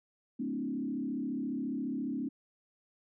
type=tone with frequency modulation; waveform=sine; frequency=259.9 Hz; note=C4; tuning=11 cents flat; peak=-32 dBFS; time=0.39-2.29 s; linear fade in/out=10 ms; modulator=34.5 Hz; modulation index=1.4; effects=none